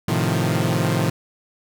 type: chord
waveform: sawtooth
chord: F dominant seventh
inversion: first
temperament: equal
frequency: 110 / 130.81 / 155.56 / 174.61 Hz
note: A2 / C3 / Eb3 / F3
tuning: 0 / 0 / 0 / 0 cents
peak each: -20 dBFS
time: 0.08-1.1 s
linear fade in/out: 5 ms
effects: none